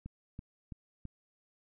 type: click train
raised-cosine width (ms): 5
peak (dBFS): -30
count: 4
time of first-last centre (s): 0.06-1.053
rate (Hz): 3.02
effects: none